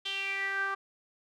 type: tone with band-pass filter sweep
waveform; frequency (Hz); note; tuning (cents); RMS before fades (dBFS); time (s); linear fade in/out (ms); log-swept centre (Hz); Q
sawtooth; 392; G4; 0; -33; 0.05-0.75; 10; 3300 to 1300; 7.2
effects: none